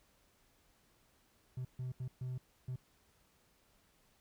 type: tone bursts at uneven times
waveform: triangle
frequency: 127.4 Hz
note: C3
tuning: 46 cents flat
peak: -35 dBFS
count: 5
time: 1.57-1.65 / 1.79-1.92 / 2-2.08 / 2.21-2.38 / 2.68-2.76 s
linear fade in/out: 5 ms
effects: tanh soft clip ceiling -32 dBFS + pink hiss -71 dBFS RMS until 4.2 s